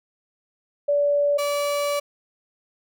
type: tone pair in turn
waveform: sine / 35% pulse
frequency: 577 / 577 Hz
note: D5 / D5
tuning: -31 / -31 cents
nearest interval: unison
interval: 0 cents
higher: neither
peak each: -17 / -20 dBFS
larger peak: first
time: 0.88-1.38 / 1.38-2 s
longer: second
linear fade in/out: 10 ms
effects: none